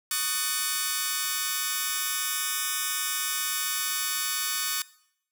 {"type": "chord", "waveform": "5% pulse", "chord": "D# half-diminished seventh", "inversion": "third", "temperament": "just", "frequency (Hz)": [1120.1, 1244.5, 1493.4, 1792.1], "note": ["C#6", "D#6", "F#6", "A6"], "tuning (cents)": [18, 0, 16, 31], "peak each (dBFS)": -21, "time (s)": [0.11, 4.82], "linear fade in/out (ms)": 2, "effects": ["noise-tail reverb RT60 0.7 s tail -20 dB re dry"]}